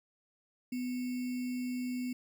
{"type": "tone with sample-and-hold", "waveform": "sine", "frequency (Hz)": 249.8, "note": "B3", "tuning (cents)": 20, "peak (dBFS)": -33, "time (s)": [0.72, 2.13], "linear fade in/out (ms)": 5, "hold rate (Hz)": 2450, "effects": []}